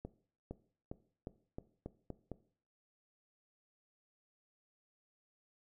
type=accelerating click train; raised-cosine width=2 ms; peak=-29 dBFS; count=8; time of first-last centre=0.05-2.317 s; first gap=460 ms; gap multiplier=0.88; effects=noise-tail reverb RT60 0.5 s tail -17 dB re dry